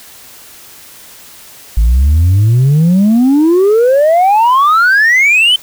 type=exponential sweep; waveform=sine; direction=up; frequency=51.91 to 3112 Hz; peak=-3 dBFS; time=1.77-5.56 s; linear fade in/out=5 ms; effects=tanh soft clip ceiling -4 dBFS + white hiss -36 dBFS RMS until 5.62 s